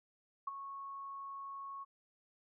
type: tone with ADSR envelope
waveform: sine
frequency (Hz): 1102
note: C#6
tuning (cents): -11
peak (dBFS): -33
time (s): 0.47-1.85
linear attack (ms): 7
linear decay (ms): 18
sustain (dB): -10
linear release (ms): 25
effects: none